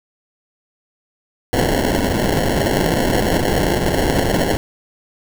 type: noise with sample-and-hold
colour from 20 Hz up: white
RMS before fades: -17 dBFS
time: 1.53-4.57 s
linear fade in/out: 0 ms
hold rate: 1225 Hz
effects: none